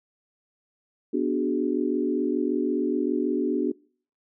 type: chord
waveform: sine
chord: G# half-diminished seventh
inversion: first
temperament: equal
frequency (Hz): 246.9 / 293.7 / 370 / 415.3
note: B3 / D4 / F#4 / G#4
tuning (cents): 0 / 0 / 0 / 0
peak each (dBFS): -28 / -26 / -27 / -31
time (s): 1.13-3.72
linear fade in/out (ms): 10
effects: noise-tail reverb RT60 0.5 s tail -25 dB re dry